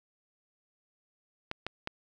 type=clicks; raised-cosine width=0.3 ms; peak=-18 dBFS; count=3; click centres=1.514 / 1.666 / 1.874 s; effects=none